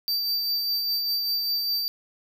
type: tone with tremolo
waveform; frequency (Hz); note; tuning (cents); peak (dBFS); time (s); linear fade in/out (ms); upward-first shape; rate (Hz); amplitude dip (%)
square; 4651; D8; -18; -23; 0.08-1.88; 0; sine; 5; 30
effects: none